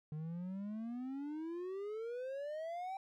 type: exponential sweep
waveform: triangle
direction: up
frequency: 150 to 784 Hz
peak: -38 dBFS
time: 0.12-2.97 s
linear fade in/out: 2 ms
effects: none